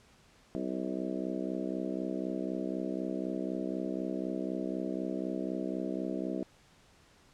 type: harmonic tone with a mistuned harmonic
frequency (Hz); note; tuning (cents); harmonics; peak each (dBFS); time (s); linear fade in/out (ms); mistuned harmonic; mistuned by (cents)
64; C2; -38; 3 / 4 / 5 / 6 / 7 / 8 / 9 / 10; -39 / -38 / -37 / -41 / -45 / -47 / -46 / -43; 0.55-6.43; 0; 8; -24
effects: pink hiss -62 dBFS RMS until 7.33 s + low-pass 8000 Hz 12 dB/octave